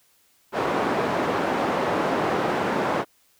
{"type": "band-pass noise", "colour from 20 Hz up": "white", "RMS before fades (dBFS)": -24, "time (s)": [0.52, 3.05], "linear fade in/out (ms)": 50, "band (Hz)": [180, 890], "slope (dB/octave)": 12, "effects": ["white hiss -62 dBFS RMS until 3.39 s"]}